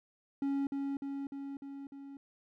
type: tone with echo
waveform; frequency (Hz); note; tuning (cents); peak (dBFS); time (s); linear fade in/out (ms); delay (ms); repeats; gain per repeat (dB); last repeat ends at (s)
triangle; 277.4; C#4; +1; -28; 0.42-0.67; 2; 300; 5; -3; 2.17
effects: none